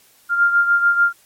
sine beating tone pair, 1396.9 / 1403.7 Hz, F6 / F6, 0 / +8 cents, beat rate 6.8 Hz, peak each -13 / -20 dBFS, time 0.29-1.13 s, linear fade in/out 50 ms, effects white hiss -53 dBFS RMS until 1.25 s + MP3 64 kbps

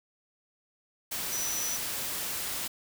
sine tone in noise, 5920 Hz, F#8, in tune, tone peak -32 dBFS, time 1.32-1.77 s, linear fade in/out 10 ms, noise white, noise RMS -34 dBFS, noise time 1.11-2.68 s, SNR -1 dB, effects none

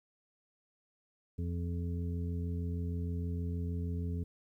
harmonic tone with a mistuned harmonic, 86.4 Hz, F2, 18 cents flat, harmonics 1 / 2 / 3 / 5, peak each -34 / -40 / -44 / -48 dBFS, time 1.38-4.24 s, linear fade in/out 10 ms, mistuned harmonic 5, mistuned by -16 cents, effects 12-bit

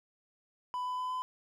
triangle tone with pitch steps, 996 / 1001.8 / 1007.6 / 1013.4 Hz, B5 / B5 / B5 / B5, +14 / +24 / +34 / +44 cents, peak -31 dBFS, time 0.74-1.22 s, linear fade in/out 0 ms, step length 120 ms, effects none

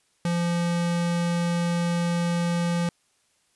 square tone, 172.1 Hz, F3, 25 cents flat, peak -23 dBFS, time 0.25-2.89 s, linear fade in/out 2 ms, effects white hiss -67 dBFS RMS until 3.55 s + resampled to 24000 Hz

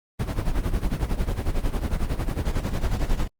brown noise with tremolo, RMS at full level -21 dBFS, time 0.19-3.28 s, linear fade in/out 10 ms, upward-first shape sine, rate 11 Hz, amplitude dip 75%, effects Opus 24 kbps

